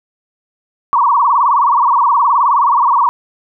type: tone with vibrato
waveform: sine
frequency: 1037 Hz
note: C6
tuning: 16 cents flat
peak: -8 dBFS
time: 0.93-3.09 s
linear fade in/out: 0 ms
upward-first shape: sine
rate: 19 Hz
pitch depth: 200 cents each way
effects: none